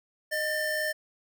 square tone pair together, 616 / 1785.1 Hz, D#5 / A6, -17 / +25 cents, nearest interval octave + tritone, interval 1842 cents, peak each -32 / -30 dBFS, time 0.31-0.93 s, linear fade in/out 20 ms, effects none

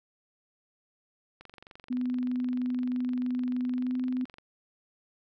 click train, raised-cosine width 0.3 ms, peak -32 dBFS, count 70, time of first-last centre 1.41-4.384 s, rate 23.2 Hz
sine tone with pitch glide, 250 to 253.8 Hz, B3 to B3, +21 to +47 cents, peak -27 dBFS, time 1.9-4.25 s, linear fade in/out 10 ms, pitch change +26 cents, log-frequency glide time 3.69-4.02 s
effects none

